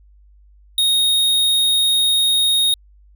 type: tone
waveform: square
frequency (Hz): 3729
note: A#7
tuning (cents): 0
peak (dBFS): -14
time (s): 0.78-2.74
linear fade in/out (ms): 2
effects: added 50 Hz sine -46 dBFS peak until 3.15 s